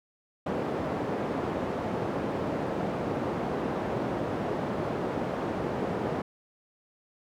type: band-pass noise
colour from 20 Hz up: white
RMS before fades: -31 dBFS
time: 0.46-6.22 s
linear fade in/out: 5 ms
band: 110 to 580 Hz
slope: 12 dB/octave
effects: none